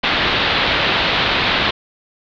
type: low-pass noise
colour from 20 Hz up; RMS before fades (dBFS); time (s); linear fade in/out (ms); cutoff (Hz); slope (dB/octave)
white; -17; 0.03-1.71; 10; 4000; 48
effects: none